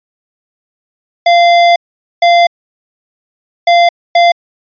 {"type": "tone bursts at uneven times", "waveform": "square", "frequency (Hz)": 691, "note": "F5", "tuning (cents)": -19, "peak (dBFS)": -5, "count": 4, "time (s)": [[1.26, 1.76], [2.22, 2.47], [3.67, 3.89], [4.15, 4.32]], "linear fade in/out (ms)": 5, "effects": ["resampled to 11025 Hz"]}